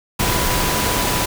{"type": "tone in noise", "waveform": "sine", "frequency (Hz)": 987.8, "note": "B5", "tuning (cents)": 0, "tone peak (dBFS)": -26, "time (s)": [0.19, 1.26], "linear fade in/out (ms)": 10, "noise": "pink", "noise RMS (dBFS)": -19, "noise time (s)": [0.19, 1.26], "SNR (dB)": -10, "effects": []}